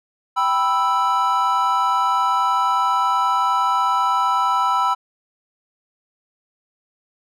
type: chord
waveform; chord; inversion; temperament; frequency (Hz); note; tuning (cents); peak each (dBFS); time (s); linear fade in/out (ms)
triangle; E minor; first; equal; 784 / 987.8 / 1318.5; G5 / B5 / E6; 0 / 0 / 0; -22 / -17 / -18; 0.36-4.95; 20
effects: none